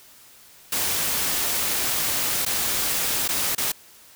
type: noise with dropouts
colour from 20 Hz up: white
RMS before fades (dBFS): -24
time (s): 0.72-3.72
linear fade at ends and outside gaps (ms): 5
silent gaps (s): 2.452-2.462 / 3.279-3.288 / 3.551-3.579
effects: white hiss -50 dBFS RMS until 4.15 s